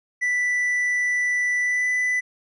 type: tone with pitch glide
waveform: triangle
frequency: 1975.5 to 1993.8 Hz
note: B6 to B6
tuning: 0 to +16 cents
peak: -18 dBFS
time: 0.21-2.21 s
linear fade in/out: 20 ms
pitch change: +16 cents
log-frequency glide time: 1.61-1.88 s
effects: resampled to 24000 Hz